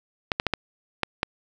clicks, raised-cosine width 0.3 ms, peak -6 dBFS, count 6, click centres 0.318 / 0.399 / 0.467 / 0.537 / 1.033 / 1.231 s, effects none

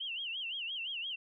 sine tone with vibrato, 2960 Hz, F#7, in tune, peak -36 dBFS, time 0-1.16 s, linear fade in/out 10 ms, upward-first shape sine, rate 5.8 Hz, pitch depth 180 cents each way, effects none

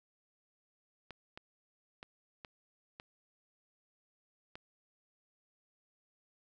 clicks, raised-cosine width 0.3 ms, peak -30 dBFS, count 6, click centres 1.107 / 1.375 / 2.029 / 2.448 / 2.999 / 4.555 s, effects none

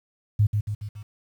sine tone with echo, 104.6 Hz, G#2, 13 cents sharp, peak -15 dBFS, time 0.39-0.47 s, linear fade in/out 10 ms, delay 140 ms, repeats 4, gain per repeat -5 dB, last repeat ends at 1.03 s, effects 9-bit

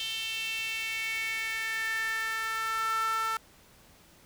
sawtooth tone with high-pass filter sweep, 445.7 Hz, A4, 22 cents sharp, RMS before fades -32 dBFS, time 0-3.37 s, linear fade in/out 2 ms, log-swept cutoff 3100 to 1200 Hz, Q 5.6, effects pink hiss -58 dBFS RMS until 4.25 s

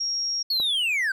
sine tone, 5588 Hz, F8, in tune, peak -24 dBFS, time 0-0.43 s, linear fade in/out 10 ms
triangle linear sweep, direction down, 4435 to 1501 Hz, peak -20 dBFS, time 0.5-1.12 s, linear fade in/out 5 ms
click, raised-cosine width 1 ms, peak -23 dBFS, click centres 0.601 s
effects none

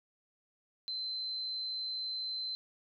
sine tone, 4078 Hz, C8, 45 cents flat, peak -35 dBFS, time 0.88-2.55 s, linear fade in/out 0 ms, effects none

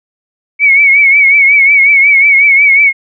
sine tone with vibrato, 2235 Hz, C#7, 14 cents sharp, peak -3 dBFS, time 0.59-2.93 s, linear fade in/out 50 ms, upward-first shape triangle, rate 5.5 Hz, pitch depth 81 cents each way, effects none

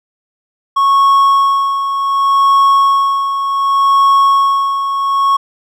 triangle tone with tremolo, 1102 Hz, C#6, 11 cents flat, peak -4 dBFS, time 0.76-5.37 s, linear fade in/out 10 ms, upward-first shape sine, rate 0.67 Hz, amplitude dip 60%, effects none

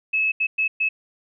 sine tone bursts at uneven times, 2591 Hz, E7, 30 cents flat, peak -18 dBFS, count 4, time 0.13-0.32 / 0.4-0.47 / 0.58-0.68 / 0.8-0.89 s, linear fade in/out 10 ms, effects none

